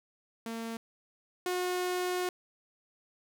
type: tone pair in turn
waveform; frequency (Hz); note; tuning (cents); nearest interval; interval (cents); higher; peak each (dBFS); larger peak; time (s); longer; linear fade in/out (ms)
sawtooth; 227.9 / 361.8; A#3 / F#4; -39 / -39; minor sixth; 800; second; -32 / -26; second; 0.46-0.77 / 1.46-2.29; second; 2
effects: none